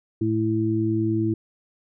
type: harmonic tone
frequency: 110 Hz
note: A2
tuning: in tune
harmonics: 1 / 2 / 3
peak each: -25 / -28 / -22 dBFS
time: 0.21-1.34 s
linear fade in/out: 5 ms
effects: none